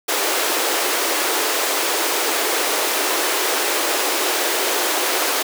pink high-pass noise, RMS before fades -20 dBFS, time 0.08-5.43 s, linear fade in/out 10 ms, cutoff 320 Hz, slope 48 dB/octave, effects none

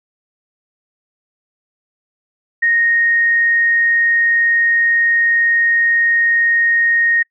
sine tone, 1861 Hz, A#6, 3 cents flat, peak -11 dBFS, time 2.62-7.23 s, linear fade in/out 10 ms, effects noise-tail reverb RT60 0.1 s tail -25 dB re dry

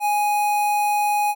square tone with notch filter, 830.6 Hz, G#5, in tune, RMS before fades -20 dBFS, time 0-1.35 s, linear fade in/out 50 ms, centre 4800 Hz, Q 1.1, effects none

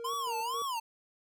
triangle tone with tremolo, 466.2 Hz, A#4, in tune, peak -37 dBFS, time 0-0.62 s, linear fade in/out 0 ms, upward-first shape square, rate 3.7 Hz, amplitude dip 55%
square tone with vibrato, 1000 Hz, B5, 21 cents sharp, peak -33 dBFS, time 0.04-0.8 s, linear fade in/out 10 ms, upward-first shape sine, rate 2.2 Hz, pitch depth 230 cents each way
effects none

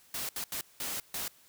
white noise bursts at uneven times, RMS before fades -36 dBFS, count 5, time 0.14-0.29 / 0.36-0.44 / 0.52-0.61 / 0.8-1 / 1.14-1.28 s, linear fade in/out 2 ms, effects white hiss -61 dBFS RMS until 1.48 s

